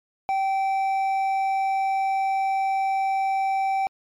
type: tone with hard clipping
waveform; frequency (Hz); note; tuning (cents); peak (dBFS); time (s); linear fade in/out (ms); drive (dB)
sine; 775; G5; -20; -22; 0.29-3.87; 0; 5
effects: MP3 96 kbps